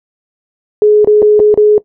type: tone with dropouts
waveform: sine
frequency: 421.4 Hz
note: G#4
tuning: 25 cents sharp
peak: -3 dBFS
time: 0.82-1.78 s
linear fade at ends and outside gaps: 1 ms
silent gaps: 1.046-1.073 / 1.22-1.226 / 1.394-1.4 / 1.542-1.575 s
effects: noise-tail reverb RT60 0.1 s tail -18 dB re dry